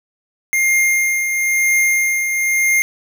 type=tone with tremolo; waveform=square; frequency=2118 Hz; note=C7; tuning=21 cents sharp; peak=-12 dBFS; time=0.53-2.82 s; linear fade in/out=0 ms; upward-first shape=triangle; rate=1 Hz; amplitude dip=50%; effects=none